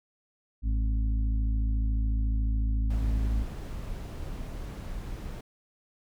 harmonic tone, 54 Hz, A1, 32 cents flat, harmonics 1 / 2 / 4 / 5, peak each -24 / -36 / -41 / -42 dBFS, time 0.62-3.46 s, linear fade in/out 50 ms
brown noise, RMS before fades -37 dBFS, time 2.9-5.41 s, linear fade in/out 5 ms
effects none

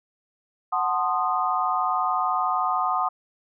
sine chord, F# diminished seventh, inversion none, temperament equal with one note detuned, 740 / 880 / 1046.5 / 1235.9 Hz, F#5 / A5 / C6 / Eb6, 0 / 0 / 0 / -12 cents, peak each -26 / -30 / -27 / -25 dBFS, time 0.72-3.09 s, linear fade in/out 10 ms, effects none

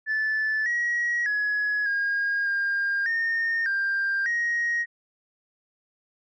sine tone with pitch steps, 1746 / 1906 / 1683 / 1627 / 1608 / 1831 / 1590 / 1882 Hz, A6 / A#6 / G#6 / G#6 / G6 / A#6 / G6 / A#6, -14 / +38 / +23 / -36 / +44 / -32 / +24 / +16 cents, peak -21 dBFS, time 0.06-4.86 s, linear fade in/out 50 ms, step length 600 ms, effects tanh soft clip ceiling -20 dBFS

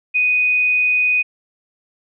sine tone, 2489 Hz, D#7, in tune, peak -13 dBFS, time 0.14-1.23 s, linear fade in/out 20 ms, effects none

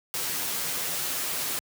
white noise with comb filter, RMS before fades -30 dBFS, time 0.14-1.59 s, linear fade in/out 0 ms, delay 9.3 ms, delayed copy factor -0.5, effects high-pass 80 Hz 12 dB/octave

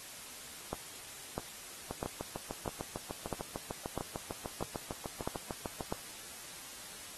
two click trains, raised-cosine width 1 ms, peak -21 / -24 dBFS, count 9 / 27, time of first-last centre 0.73-5.925 / 1.91-5.808 s, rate 1.54 / 6.67 Hz, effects white hiss -48 dBFS RMS until 7.17 s + AAC 32 kbps

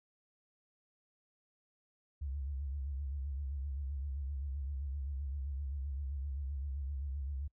sine tone with vibrato, 69.3 Hz, C#2, in tune, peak -36 dBFS, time 2.21-7.48 s, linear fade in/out 10 ms, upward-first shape sine, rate 7.7 Hz, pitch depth 98 cents each way, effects noise-tail reverb RT60 0.1 s tail -26 dB re dry

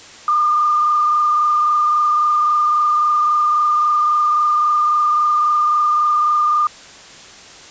sine tone with frequency modulation, 1207 Hz, D6, 47 cents sharp, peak -12 dBFS, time 0.28-6.67 s, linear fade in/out 2 ms, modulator 23.7 Hz, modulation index 0.79, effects white hiss -39 dBFS RMS until 7.7 s + resampled to 16000 Hz

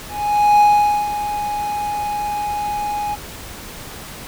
triangle tone with ADSR envelope, 830.6 Hz, G#5, in tune, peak -6 dBFS, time 0.08-3.16 s, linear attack 520 ms, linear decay 470 ms, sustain -12 dB, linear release 23 ms, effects pink hiss -34 dBFS RMS until 4.27 s

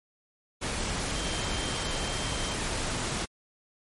sine tone in noise, 3149 Hz, G7, 7 cents sharp, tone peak -39 dBFS, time 1.14-2.56 s, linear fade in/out 20 ms, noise pink, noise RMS -31 dBFS, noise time 0.61-3.26 s, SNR -11 dB, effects low-pass 12000 Hz 12 dB/octave + MP3 48 kbps

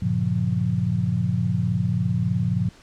sine chord, G half-diminished seventh, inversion none, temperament just, 98 / 117.6 / 141.12 / 176.4 Hz, G2 / Bb2 / Db3 / F3, 0 / +16 / +31 / +18 cents, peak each -27 / -24 / -28 / -24 dBFS, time 0.02-2.69 s, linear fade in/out 5 ms, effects pink hiss -51 dBFS RMS until 2.82 s + low-pass 7000 Hz 12 dB/octave

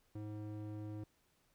square tone with band-pass filter, 105.8 Hz, G#2, 33 cents sharp, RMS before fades -45 dBFS, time 0.15-1.04 s, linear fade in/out 5 ms, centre 240 Hz, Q 1.4, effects pink hiss -75 dBFS RMS until 1.54 s

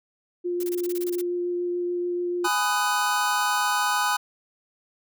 sine tone with vibrato, 352.6 Hz, F4, 17 cents sharp, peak -24 dBFS, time 0.44-2.48 s, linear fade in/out 20 ms, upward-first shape triangle, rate 6.9 Hz, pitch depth 9 cents each way
blue noise bursts, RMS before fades -36 dBFS, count 11, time 0.6-1.215 s, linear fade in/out 5 ms, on 35 ms, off 23 ms
square chord, G# minor seventh, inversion none, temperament just, 830.6 / 996.7 / 1245.9 / 1495.1 Hz, G#5 / B5 / D#6 / F#6, 0 / +16 / +2 / +18 cents, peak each -28 dBFS, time 2.44-4.17 s, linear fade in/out 10 ms
effects none

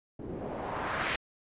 white noise with low-pass filter sweep, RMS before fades -35 dBFS, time 0.19-1.16 s, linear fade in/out 5 ms, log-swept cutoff 290 to 2400 Hz, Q 1.5, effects resampled to 8000 Hz

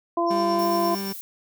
harmonic tone, 341.1 Hz, F4, 41 cents flat, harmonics 1 / 2 / 3, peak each -24 / -24 / -25 dBFS, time 0.17-0.95 s, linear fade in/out 5 ms
sine tone with tremolo, 5440 Hz, F8, 46 cents flat, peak -32 dBFS, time 0.26-1.15 s, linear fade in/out 50 ms, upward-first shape triangle, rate 8.7 Hz, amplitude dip 80%
30% pulse tone with vibrato, 196 Hz, G3, in tune, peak -26 dBFS, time 0.3-1.13 s, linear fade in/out 10 ms, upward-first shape triangle, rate 3.2 Hz, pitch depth 10 cents each way
violet noise, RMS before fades -37 dBFS, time 0.59-1.21 s, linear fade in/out 0 ms
effects none

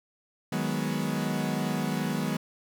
40% pulse chord, G# minor seventh, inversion second, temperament equal, 155.56 / 185 / 207.7 / 246.9 Hz, D#3 / F#3 / G#3 / B3, 0 / 0 / 0 / 0 cents, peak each -32 dBFS, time 0.52-2.37 s, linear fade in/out 5 ms, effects none

